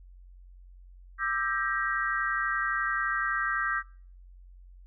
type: chord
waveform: sine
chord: E half-diminished seventh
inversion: third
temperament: just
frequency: 1186.7 / 1318.5 / 1582.2 / 1898.7 Hz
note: D6 / E6 / G6 / Bb6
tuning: +18 / 0 / +16 / +31 cents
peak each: -33 / -33 / -30 / -33 dBFS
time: 1.18-3.83 s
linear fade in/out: 50 ms
effects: noise-tail reverb RT60 0.5 s tail -26 dB re dry + added 45 Hz sine -48 dBFS peak until 4.86 s